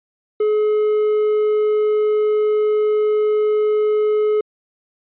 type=tone; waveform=triangle; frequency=425 Hz; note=G#4; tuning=40 cents sharp; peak=-12 dBFS; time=0.4-4.41 s; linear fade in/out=5 ms; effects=resampled to 8000 Hz